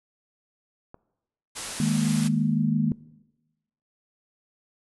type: click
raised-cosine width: 1 ms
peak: -29 dBFS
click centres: 0.944 s
type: low-pass noise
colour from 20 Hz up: white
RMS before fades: -36 dBFS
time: 1.55-2.29 s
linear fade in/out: 20 ms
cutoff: 11000 Hz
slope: 96 dB/octave
type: chord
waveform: sine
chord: D# suspended fourth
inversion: none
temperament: just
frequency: 155.56 / 207.4 / 233.3 Hz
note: D#3 / G#3 / A#3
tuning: 0 / -2 / +2 cents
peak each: -25 dBFS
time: 1.8-2.92 s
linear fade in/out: 2 ms
effects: noise-tail reverb RT60 1.0 s tail -19 dB re dry